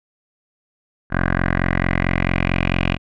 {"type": "tone with low-pass filter sweep", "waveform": "10% pulse", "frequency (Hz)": 44.49, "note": "F1", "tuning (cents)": 33, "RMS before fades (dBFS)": -19, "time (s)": [1.1, 2.98], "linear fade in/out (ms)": 50, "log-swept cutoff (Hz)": [1600, 2700], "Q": 4.5, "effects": []}